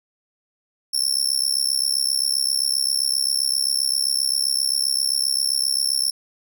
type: tone with amplitude modulation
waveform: 25% pulse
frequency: 5370 Hz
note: E8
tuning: 31 cents sharp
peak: -10 dBFS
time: 0.93-6.11 s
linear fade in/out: 10 ms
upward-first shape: sine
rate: 67.6 Hz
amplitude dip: 100%
effects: none